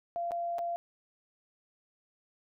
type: tone with dropouts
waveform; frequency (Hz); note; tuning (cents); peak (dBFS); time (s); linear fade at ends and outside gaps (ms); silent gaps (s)
sine; 688; F5; -26; -31; 0.16-0.76; 0; 0.309-0.318 / 0.584-0.59
effects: none